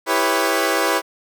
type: chord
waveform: 15% pulse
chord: C# half-diminished seventh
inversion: first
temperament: equal with one note detuned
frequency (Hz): 329.6 / 397.2 / 493.9 / 554.4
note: E4 / G4 / B4 / C#5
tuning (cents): 0 / +23 / 0 / 0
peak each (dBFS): -16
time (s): 0.06-1.02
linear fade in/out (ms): 50
effects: none